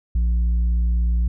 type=tone with tanh clipping; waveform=sine; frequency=58.27 Hz; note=A#1; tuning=in tune; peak=-17 dBFS; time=0.15-1.28 s; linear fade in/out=5 ms; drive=4 dB; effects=none